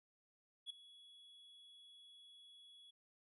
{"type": "tone with ADSR envelope", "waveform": "triangle", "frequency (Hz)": 3370, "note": "G#7", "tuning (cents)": 25, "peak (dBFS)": -40, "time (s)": [0.66, 2.91], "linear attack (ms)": 41, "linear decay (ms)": 6, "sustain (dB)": -18, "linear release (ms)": 10, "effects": ["resampled to 32000 Hz"]}